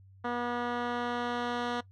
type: tone with low-pass filter sweep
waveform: 10% pulse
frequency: 241.5 Hz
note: B3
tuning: 39 cents flat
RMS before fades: -33 dBFS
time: 0.24-1.81 s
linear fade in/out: 10 ms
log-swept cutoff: 1900 to 3700 Hz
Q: 0.92
effects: noise-tail reverb RT60 0.1 s tail -19 dB re dry + added 96 Hz sine -53 dBFS peak until 1.91 s